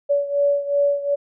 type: beating tone pair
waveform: sine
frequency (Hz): 569 / 571.7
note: C#5 / D5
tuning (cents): +45 / -47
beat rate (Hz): 2.7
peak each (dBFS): -18 / -22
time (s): 0.09-1.16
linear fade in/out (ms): 20
effects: none